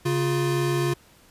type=tone pair together; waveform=square; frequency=138.59 / 352.3 Hz; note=C#3 / F4; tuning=0 / +15 cents; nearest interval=octave + major third; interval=1615 cents; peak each=-25 dBFS; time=0.05-0.94 s; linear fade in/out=10 ms; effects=pink hiss -55 dBFS RMS until 1.3 s + resampled to 32000 Hz